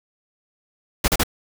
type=noise bursts; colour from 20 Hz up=pink; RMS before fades=-18 dBFS; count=3; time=1.04-1.235 s; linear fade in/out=5 ms; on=41 ms; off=36 ms; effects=none